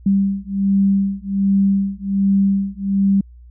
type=beating tone pair; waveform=sine; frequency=196 / 197.3 Hz; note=G3 / G3; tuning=0 / +11 cents; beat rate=1.3 Hz; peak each=-17 dBFS; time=0.06-3.21 s; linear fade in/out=5 ms; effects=added 60 Hz sine -39 dBFS peak until 3.5 s

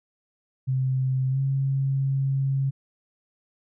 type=tone with pitch glide; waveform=sine; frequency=130.81 to 135.89 Hz; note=C3 to C#3; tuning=0 to -34 cents; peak=-21 dBFS; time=0.67-2.71 s; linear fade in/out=20 ms; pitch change=+66 cents; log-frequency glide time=1.3-1.39 s; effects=none

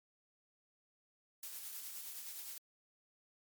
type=noise with tremolo; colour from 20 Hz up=blue; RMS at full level=-45 dBFS; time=1.43-2.58 s; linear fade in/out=2 ms; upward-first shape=triangle; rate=9.6 Hz; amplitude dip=40%; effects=MP3 96 kbps

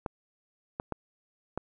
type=clicks; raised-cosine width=1 ms; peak=-18 dBFS; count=4; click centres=0.062 / 0.799 / 0.923 / 1.576 s; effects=none

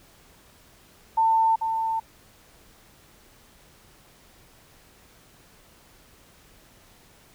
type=tone with echo; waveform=sine; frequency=896 Hz; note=A5; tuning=31 cents sharp; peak=-17 dBFS; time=1.17-1.56 s; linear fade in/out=10 ms; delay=440 ms; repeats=1; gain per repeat=-6 dB; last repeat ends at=2 s; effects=pink hiss -55 dBFS RMS until 7.34 s

